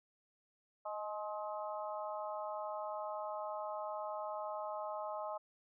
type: harmonic tone with a mistuned harmonic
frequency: 211.6 Hz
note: G#3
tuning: 33 cents sharp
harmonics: 3 / 4 / 5 / 6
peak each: -42 / -44 / -46 / -48 dBFS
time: 0.85-5.38 s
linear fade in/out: 10 ms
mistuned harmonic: 3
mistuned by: -29 cents
effects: none